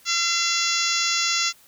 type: harmonic tone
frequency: 682 Hz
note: F5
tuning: 41 cents flat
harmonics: 2 / 3 / 4 / 5 / 6 / 7 / 8 / 9 / 10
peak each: -29 / -29 / -29 / -29 / -29 / -29 / -29 / -29 / -29 dBFS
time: 0.05-1.53 s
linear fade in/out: 50 ms
effects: white hiss -54 dBFS RMS until 1.67 s